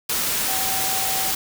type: tone in noise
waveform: sine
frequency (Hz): 765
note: G5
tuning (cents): -42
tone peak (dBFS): -29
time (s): 0.48-1.31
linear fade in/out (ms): 5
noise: white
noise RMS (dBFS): -23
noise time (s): 0.09-1.35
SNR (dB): -9
effects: none